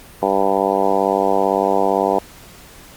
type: harmonic tone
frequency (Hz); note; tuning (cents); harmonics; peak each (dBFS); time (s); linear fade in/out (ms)
97.8; G2; -4; 2 / 3 / 4 / 5 / 6 / 7 / 8 / 9 / 10; -27 / -25 / -22 / -21 / -23 / -21 / -22 / -23 / -27; 0.22-2.19; 5
effects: pink hiss -42 dBFS RMS until 2.96 s + Opus 48 kbps